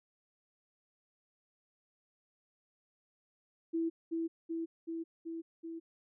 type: tone with echo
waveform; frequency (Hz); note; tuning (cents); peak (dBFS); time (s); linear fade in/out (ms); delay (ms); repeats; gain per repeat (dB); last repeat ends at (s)
sine; 329.6; E4; 0; -30; 3.73-3.9; 20; 380; 5; -2; 5.8
effects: none